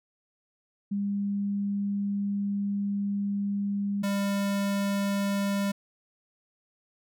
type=tone pair in turn; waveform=sine / square; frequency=201.2 / 199.58 Hz; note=G3 / G3; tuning=+45 / +31 cents; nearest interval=unison; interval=14 cents; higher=first; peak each=-26 dBFS; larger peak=neither; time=0.91-4.03 / 4.03-5.72 s; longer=first; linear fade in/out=10 ms; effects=none